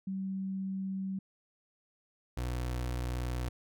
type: tone pair in turn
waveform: sine / 30% pulse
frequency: 191.7 / 61.4 Hz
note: G3 / B1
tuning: -38 / -9 cents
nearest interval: octave + minor sixth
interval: 1971 cents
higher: first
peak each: -33 / -30 dBFS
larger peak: second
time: 0.07-1.19 / 2.37-3.49 s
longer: neither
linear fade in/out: 5 ms
effects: none